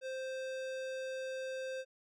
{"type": "tone with hard clipping", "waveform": "sine", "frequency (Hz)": 523.3, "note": "C5", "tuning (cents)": 0, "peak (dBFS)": -40, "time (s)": [0.01, 1.85], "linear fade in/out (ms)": 50, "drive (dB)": 18, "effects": []}